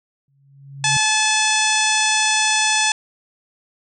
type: tone with exponential growth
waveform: sine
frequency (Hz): 138.59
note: C#3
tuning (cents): 0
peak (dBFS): -21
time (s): 0.28-0.97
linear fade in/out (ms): 2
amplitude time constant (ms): 150
type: harmonic tone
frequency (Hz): 864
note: A5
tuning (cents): -32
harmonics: 1 / 2 / 3 / 4 / 5 / 6 / 7 / 8 / 9 / 10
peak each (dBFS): -22 / -23 / -22 / -23 / -29 / -26 / -24 / -28 / -29 / -26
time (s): 0.84-2.92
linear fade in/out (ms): 2
effects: none